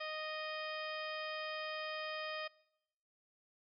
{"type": "harmonic tone with a mistuned harmonic", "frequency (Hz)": 620, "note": "D#5", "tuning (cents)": -6, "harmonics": [1, 2, 3, 4, 5, 6, 7, 8], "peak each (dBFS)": [-44, -46, -47, -48, -50, -56, -61, -52], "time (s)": [0, 2.48], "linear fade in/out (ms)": 10, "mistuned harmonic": 5, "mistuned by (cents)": 25, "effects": ["noise-tail reverb RT60 0.9 s tail -24 dB re dry"]}